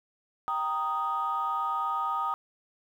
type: chord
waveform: sine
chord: Eb major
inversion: first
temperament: equal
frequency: 784 / 932.3 / 1244.5 Hz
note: G5 / Bb5 / Eb6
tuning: 0 / 0 / 0 cents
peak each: -34 / -32 / -28 dBFS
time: 0.48-2.34 s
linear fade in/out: 0 ms
effects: tanh soft clip ceiling -20 dBFS + 10-bit

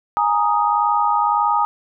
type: chord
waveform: sine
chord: Ab suspended second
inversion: none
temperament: equal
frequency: 830.6 / 932.3 / 1244.5 Hz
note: Ab5 / Bb5 / Eb6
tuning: 0 / 0 / 0 cents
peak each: -19 dBFS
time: 0.17-1.65 s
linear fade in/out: 0 ms
effects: none

